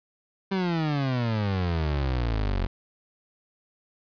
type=exponential sweep; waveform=30% pulse; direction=down; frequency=196.3 to 43.65 Hz; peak=-21 dBFS; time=0.51-2.67 s; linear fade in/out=10 ms; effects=resampled to 11025 Hz + 8-bit